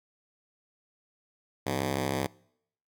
10% pulse ring-modulated tone, 138.59 Hz, C#3, in tune, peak -17 dBFS, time 1.66-2.27 s, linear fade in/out 10 ms, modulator 32.9 Hz, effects noise-tail reverb RT60 0.7 s tail -24 dB re dry

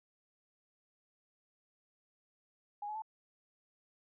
sine tone with pitch steps, 824 / 850.1 / 877 Hz, G#5 / G#5 / A5, -14 / +40 / -6 cents, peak -38 dBFS, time 2.82-3.021 s, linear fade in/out 5 ms, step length 67 ms, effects none

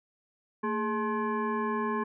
sine tone with frequency modulation, 417.6 Hz, G#4, 10 cents sharp, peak -27 dBFS, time 0.63-2.04 s, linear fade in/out 10 ms, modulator 643 Hz, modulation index 1.5, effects none

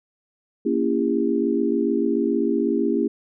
sine chord, A# diminished seventh, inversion none, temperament just, 233.1 / 279.7 / 335.6 / 402.8 Hz, A#3 / C#4 / E4 / G4, 0 / +16 / +31 / +47 cents, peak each -24 dBFS, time 0.65-3.08 s, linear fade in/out 10 ms, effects none

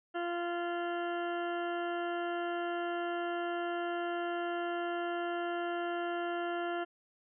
harmonic tone, 346.2 Hz, F4, 15 cents flat, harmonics 1 / 2 / 3 / 4 / 5 / 6 / 8 / 9, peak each -36 / -37 / -48 / -41 / -46 / -55 / -51 / -52 dBFS, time 0.14-6.85 s, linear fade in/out 20 ms, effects none

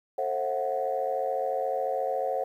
sine chord, F# half-diminished seventh, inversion first, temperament just, 444 / 532.8 / 666 / 740 Hz, A4 / C5 / E5 / F#5, +16 / +31 / +18 / 0 cents, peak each -34 / -29 / -34 / -30 dBFS, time 0.18-2.44 s, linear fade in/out 5 ms, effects tanh soft clip ceiling -17 dBFS + 10-bit

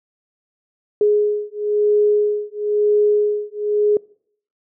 sine beating tone pair, 417.1 / 418.1 Hz, G#4 / G#4, +7 / +12 cents, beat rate 1 Hz, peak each -17 / -17 dBFS, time 1.01-3.97 s, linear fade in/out 2 ms, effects noise-tail reverb RT60 0.6 s tail -24 dB re dry

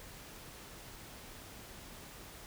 silence, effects pink hiss -51 dBFS RMS until 2.46 s

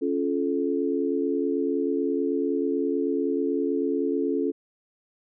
sine chord, Db augmented, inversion none, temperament just, 277.2 / 346.5 / 433.1 Hz, Db4 / F4 / A4, 0 / -14 / -27 cents, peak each -26 / -28 / -27 dBFS, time 0.01-4.52 s, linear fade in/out 20 ms, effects none

